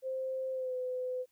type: tone with pitch glide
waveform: sine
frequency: 523.3 to 506.1 Hz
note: C5 to B4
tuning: 0 to +42 cents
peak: -33 dBFS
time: 0.02-1.26 s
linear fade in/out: 50 ms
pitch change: -58 cents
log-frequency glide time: 0.52-0.75 s
effects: white hiss -75 dBFS RMS until 1.31 s

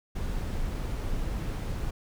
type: noise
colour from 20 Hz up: brown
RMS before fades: -31 dBFS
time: 0.15-1.91 s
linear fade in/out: 10 ms
effects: none

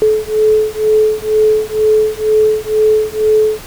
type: beating tone pair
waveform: sine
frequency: 430.3 / 432.4 Hz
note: A4 / A4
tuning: -39 / -30 cents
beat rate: 2.1 Hz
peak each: -12 dBFS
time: 0.02-3.59 s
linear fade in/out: 0 ms
effects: pink hiss -32 dBFS RMS until 3.66 s

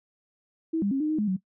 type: tone with pitch steps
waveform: sine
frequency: 323.9 / 200.7 / 270.9 / 305.2 / 311.2 / 210.4 / 187.5 Hz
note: E4 / G3 / C#4 / D#4 / D#4 / G#3 / F#3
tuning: -30 / +41 / -40 / -33 / 0 / +23 / +23 cents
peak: -23 dBFS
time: 0.73-1.367 s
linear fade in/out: 10 ms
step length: 91 ms
effects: noise-tail reverb RT60 0.1 s tail -18 dB re dry

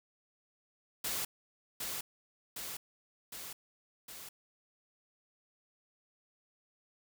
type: noise with echo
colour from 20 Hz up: white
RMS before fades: -36 dBFS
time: 1.04-1.25 s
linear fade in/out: 5 ms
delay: 760 ms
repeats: 4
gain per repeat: -3 dB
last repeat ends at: 4.29 s
effects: none

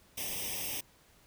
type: noise with comb filter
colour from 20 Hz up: white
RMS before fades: -37 dBFS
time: 0.17-0.81 s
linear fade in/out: 10 ms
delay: 0.35 ms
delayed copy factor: +1
effects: pink hiss -63 dBFS RMS until 1.26 s

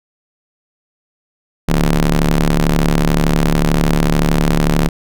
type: ring-modulated tone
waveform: sawtooth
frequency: 73.42 Hz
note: D2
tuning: in tune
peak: -4 dBFS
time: 1.68-4.89 s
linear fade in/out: 10 ms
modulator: 94.4 Hz
effects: none

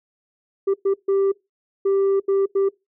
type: tone bursts at uneven times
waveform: sine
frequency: 392 Hz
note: G4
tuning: in tune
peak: -13 dBFS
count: 6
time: 0.67-0.74 / 0.85-0.94 / 1.08-1.32 / 1.85-2.2 / 2.28-2.46 / 2.55-2.69 s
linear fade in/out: 10 ms
effects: noise-tail reverb RT60 0.2 s tail -23 dB re dry + tanh soft clip ceiling -15 dBFS

